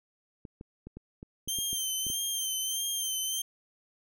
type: clicks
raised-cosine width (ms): 3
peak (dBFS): -30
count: 10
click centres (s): 0.452 / 0.611 / 0.87 / 0.97 / 1.229 / 1.476 / 1.587 / 1.73 / 2.067 / 2.101
type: tone with vibrato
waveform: 15% pulse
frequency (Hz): 3136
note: G7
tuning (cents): 0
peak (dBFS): -23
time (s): 1.48-3.42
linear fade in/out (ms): 5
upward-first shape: sine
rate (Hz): 1.6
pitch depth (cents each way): 43
effects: none